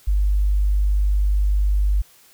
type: tone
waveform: sine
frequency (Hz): 50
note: G1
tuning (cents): +35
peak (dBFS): -15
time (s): 0.07-2.02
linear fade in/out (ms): 10
effects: white hiss -52 dBFS RMS until 2.33 s